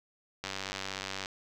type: click train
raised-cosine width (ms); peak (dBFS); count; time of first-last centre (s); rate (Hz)
0.2; -18; 80; 0.44-1.259; 96.5
effects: none